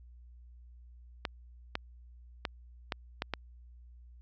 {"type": "clicks", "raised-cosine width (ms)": 0.3, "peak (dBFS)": -16, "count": 6, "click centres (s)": [1.252, 1.754, 2.452, 2.922, 3.221, 3.337], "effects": ["added 60 Hz sine -51 dBFS peak until 4.21 s", "resampled to 16000 Hz"]}